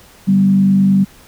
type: tone with frequency modulation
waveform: sine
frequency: 193.7 Hz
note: G3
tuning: 20 cents flat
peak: -8 dBFS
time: 0.27-1.05 s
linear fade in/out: 20 ms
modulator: 49.6 Hz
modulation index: 0.44
effects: pink hiss -44 dBFS RMS until 1.27 s